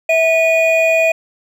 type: tone pair together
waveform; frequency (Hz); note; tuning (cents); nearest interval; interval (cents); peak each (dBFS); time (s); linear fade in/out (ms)
triangle; 651.8 / 2461; E5 / D#7; -20 / -20; octave + major seventh; 2300; -10 / -13; 0.09-1.12; 5
effects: none